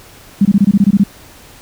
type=tone bursts; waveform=sine; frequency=200 Hz; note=G3; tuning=35 cents sharp; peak=-5 dBFS; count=10; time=0.41-1.037 s; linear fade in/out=5 ms; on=42 ms; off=23 ms; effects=pink hiss -40 dBFS RMS until 1.61 s